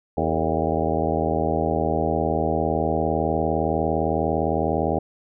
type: harmonic tone with a mistuned harmonic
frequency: 79.8 Hz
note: D#2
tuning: 44 cents sharp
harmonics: 1 / 2 / 3 / 4 / 5 / 6 / 7 / 8 / 9 / 10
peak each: -29 / -29 / -29 / -29 / -29 / -29 / -29 / -29 / -29 / -29 dBFS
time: 0.17-4.99 s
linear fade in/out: 5 ms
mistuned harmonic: 6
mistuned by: -82 cents
effects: none